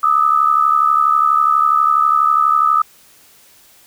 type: tone pair together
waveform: sine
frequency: 1214 / 1286.2 Hz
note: D#6 / E6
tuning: -43 / -43 cents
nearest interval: minor second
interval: 100 cents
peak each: -13 dBFS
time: 0.03-2.82 s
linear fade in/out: 5 ms
effects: white hiss -48 dBFS RMS until 3.86 s